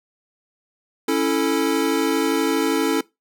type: chord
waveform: square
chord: A major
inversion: first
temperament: equal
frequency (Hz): 277.2 / 329.6 / 440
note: C#4 / E4 / A4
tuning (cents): 0 / 0 / 0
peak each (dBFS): -23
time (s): 1.08-3.01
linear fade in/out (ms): 5
effects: noise-tail reverb RT60 0.2 s tail -21 dB re dry